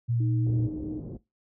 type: tone with vibrato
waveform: sine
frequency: 118 Hz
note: A#2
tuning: 22 cents sharp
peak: -23 dBFS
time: 0.08-0.68 s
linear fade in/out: 20 ms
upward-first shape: square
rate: 8.9 Hz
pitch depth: 10 cents each way
type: tone with pitch glide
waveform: sine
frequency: 310.4 to 308.4 Hz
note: D#4 to D#4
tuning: -4 to -15 cents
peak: -33 dBFS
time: 0.2-1 s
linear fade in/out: 5 ms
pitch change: -11 cents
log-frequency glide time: 0.44-0.78 s
type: low-pass noise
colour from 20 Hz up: pink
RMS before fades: -37 dBFS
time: 0.46-1.17 s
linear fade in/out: 5 ms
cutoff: 430 Hz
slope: 24 dB/octave
effects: noise-tail reverb RT60 0.2 s tail -18 dB re dry + high-pass 60 Hz 12 dB/octave